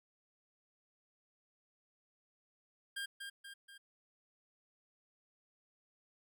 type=tone with echo; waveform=25% pulse; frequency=1605 Hz; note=G6; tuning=40 cents sharp; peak=-35 dBFS; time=2.96-3.06 s; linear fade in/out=10 ms; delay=240 ms; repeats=3; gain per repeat=-5 dB; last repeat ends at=3.78 s; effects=none